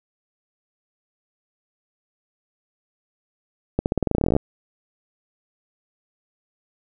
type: accelerating click train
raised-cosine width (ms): 2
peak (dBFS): -6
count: 18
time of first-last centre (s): 3.79-4.365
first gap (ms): 69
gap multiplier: 0.9
effects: none